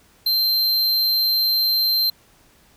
square tone, 4135 Hz, C8, 21 cents flat, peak -17 dBFS, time 0.26-2.1 s, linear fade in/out 5 ms, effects pink hiss -55 dBFS RMS until 2.76 s

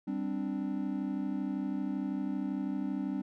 triangle chord, G suspended fourth, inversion none, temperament just, 196 / 261.3 / 294 Hz, G3 / C4 / D4, 0 / -2 / +2 cents, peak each -34 dBFS, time 0.07-3.22 s, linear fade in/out 10 ms, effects none

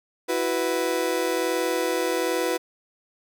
35% pulse chord, E suspended second, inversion none, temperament just, 329.6 / 370.8 / 494.4 Hz, E4 / F#4 / B4, 0 / +4 / +2 cents, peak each -27 / -26 / -24 dBFS, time 0.28-2.58 s, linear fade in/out 20 ms, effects none

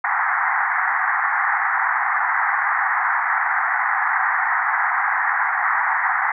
white band-pass noise, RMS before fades -20 dBFS, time 0.04-6.32 s, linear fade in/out 5 ms, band 750 to 2000 Hz, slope 96 dB/octave, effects none

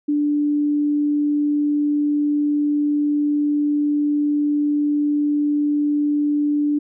sine tone, 293.7 Hz, D4, in tune, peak -16 dBFS, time 0.08-6.79 s, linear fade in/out 10 ms, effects none

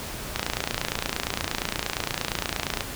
click train, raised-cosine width 0.2 ms, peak -7 dBFS, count 71, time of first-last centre 0.36-2.808 s, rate 28.6 Hz, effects pink hiss -35 dBFS RMS until 2.95 s

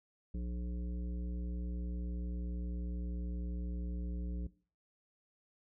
harmonic tone with a mistuned harmonic, 59.9 Hz, A#1, 48 cents sharp, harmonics 1 / 3 / 5 / 7 / 9, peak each -37 / -42 / -50 / -56 / -61 dBFS, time 0.34-4.47 s, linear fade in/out 5 ms, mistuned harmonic 9, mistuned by -23 cents, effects noise-tail reverb RT60 0.4 s tail -19 dB re dry

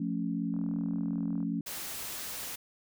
sine chord, F augmented, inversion none, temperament equal, 174.61 / 220 / 277.2 Hz, F3 / A3 / C#4, 0 / 0 / 0 cents, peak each -34 dBFS, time 0-1.61 s, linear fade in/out 5 ms
click train, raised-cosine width 1 ms, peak -38 dBFS, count 37, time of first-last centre 0.54-1.429 s, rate 40.5 Hz
white noise, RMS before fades -39 dBFS, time 1.66-2.56 s, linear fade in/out 10 ms
effects none

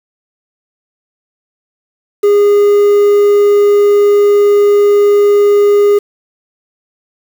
triangle tone with quantisation, 409.5 Hz, G#4, 24 cents flat, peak -3 dBFS, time 2.23-5.99 s, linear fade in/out 10 ms, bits 5, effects none

